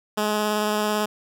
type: tone with vibrato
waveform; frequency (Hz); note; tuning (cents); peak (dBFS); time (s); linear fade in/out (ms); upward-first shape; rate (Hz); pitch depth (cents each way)
10% pulse; 211.2; G#3; +29; -13; 0.17-1.06; 10; square; 18; 9
effects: none